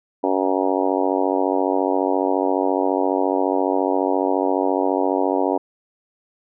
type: harmonic tone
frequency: 94.5 Hz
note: F#2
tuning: 37 cents sharp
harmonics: 3 / 4 / 5 / 6 / 7 / 8 / 9 / 10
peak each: -23 / -24 / -25 / -26 / -26 / -27 / -28 / -28 dBFS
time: 0.23-5.58 s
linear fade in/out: 10 ms
effects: none